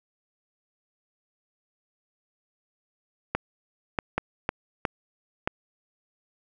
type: clicks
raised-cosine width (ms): 0.5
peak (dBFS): -9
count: 6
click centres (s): 3.35 / 3.988 / 4.18 / 4.491 / 4.852 / 5.475
effects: none

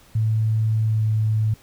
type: tone with pitch glide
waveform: sine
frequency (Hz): 110 to 108.93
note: A2 to A2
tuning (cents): 0 to -17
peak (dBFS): -17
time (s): 0.15-1.54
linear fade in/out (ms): 5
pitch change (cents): -17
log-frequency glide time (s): 0.84-1.04
effects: pink hiss -52 dBFS RMS until 1.62 s

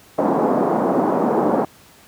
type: band-pass noise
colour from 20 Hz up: pink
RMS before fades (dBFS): -18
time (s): 0.18-1.65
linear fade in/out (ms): 5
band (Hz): 210 to 960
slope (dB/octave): 24
effects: pink hiss -48 dBFS RMS until 2.07 s + high-pass 80 Hz 12 dB/octave

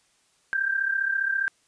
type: tone pair together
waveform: sine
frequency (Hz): 1573 / 1607.9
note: G6 / G6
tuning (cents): +6 / +44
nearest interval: unison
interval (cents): 38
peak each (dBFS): -24 / -28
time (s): 0.53-1.48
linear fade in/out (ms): 0
effects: white hiss -65 dBFS RMS until 1.67 s + resampled to 22050 Hz

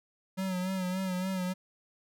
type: tone with vibrato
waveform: square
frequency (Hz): 185.9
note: F#3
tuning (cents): +8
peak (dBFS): -31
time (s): 0.37-1.54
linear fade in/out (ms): 20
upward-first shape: sine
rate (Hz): 3.5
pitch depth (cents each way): 49
effects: none

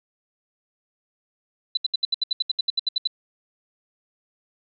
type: tone bursts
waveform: sine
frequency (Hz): 3994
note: B7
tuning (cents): +19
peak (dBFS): -18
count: 15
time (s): 1.75-3.074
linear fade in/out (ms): 5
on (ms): 22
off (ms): 71
effects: none

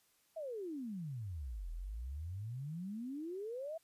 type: exponential two-way sweep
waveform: sine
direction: down then up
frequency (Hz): 670 to 39.48 to 670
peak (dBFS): -40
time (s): 0.36-3.78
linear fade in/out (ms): 10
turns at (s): 1.71
effects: white hiss -73 dBFS RMS until 3.83 s + resampled to 32000 Hz

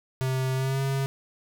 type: tone with pitch glide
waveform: square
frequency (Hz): 130.81 to 135.97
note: C3 to C#3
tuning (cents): 0 to -33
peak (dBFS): -25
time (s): 0.21-1.06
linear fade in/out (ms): 0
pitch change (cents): +67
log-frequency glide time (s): 0.54-0.81
effects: none

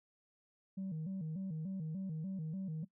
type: tone with vibrato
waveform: sine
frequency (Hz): 173.7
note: F3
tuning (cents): -9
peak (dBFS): -36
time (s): 0.77-2.85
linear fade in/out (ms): 10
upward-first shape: square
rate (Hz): 3.4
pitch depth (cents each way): 170
effects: noise-tail reverb RT60 0.1 s tail -20 dB re dry + tanh soft clip ceiling -36 dBFS

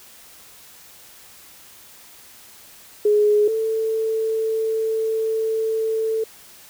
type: tone pair in turn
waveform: sine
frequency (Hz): 418.5 / 443.4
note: G#4 / A4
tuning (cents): +13 / +13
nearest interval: minor second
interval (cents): 100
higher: second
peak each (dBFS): -13 / -19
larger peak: first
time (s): 3.05-3.48 / 3.48-6.24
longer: second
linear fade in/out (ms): 5
effects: white hiss -46 dBFS RMS until 6.69 s

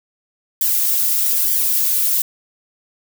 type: noise with flanger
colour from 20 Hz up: violet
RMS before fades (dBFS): -17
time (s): 0.61-2.22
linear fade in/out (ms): 2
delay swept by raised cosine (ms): 0.74 to 4.34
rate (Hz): 1.1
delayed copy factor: -1
effects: none

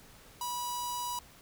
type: tone with notch filter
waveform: sawtooth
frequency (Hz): 977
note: B5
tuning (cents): -19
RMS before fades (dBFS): -36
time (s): 0.41-1.19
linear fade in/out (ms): 2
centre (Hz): 2000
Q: 0.57
effects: pink hiss -56 dBFS RMS until 1.41 s

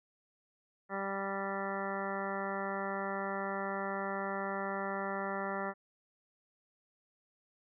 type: harmonic tone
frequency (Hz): 196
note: G3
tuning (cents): 0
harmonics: 1 / 2 / 3 / 4 / 5 / 6 / 7 / 9 / 10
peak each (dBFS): -42 / -42 / -41 / -42 / -44 / -45 / -42 / -44 / -49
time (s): 0.89-5.74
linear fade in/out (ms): 50
effects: none

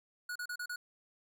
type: tone bursts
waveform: square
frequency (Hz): 1459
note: F#6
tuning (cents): -25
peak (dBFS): -38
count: 5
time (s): 0.29-0.76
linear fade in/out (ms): 5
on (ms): 66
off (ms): 35
effects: none

